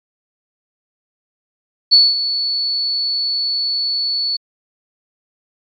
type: tone with ADSR envelope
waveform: sine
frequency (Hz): 4435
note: C#8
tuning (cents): 0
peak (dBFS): -4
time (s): 1.91-4.37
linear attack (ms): 22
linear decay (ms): 210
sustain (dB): -12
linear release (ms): 12
effects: MP3 48 kbps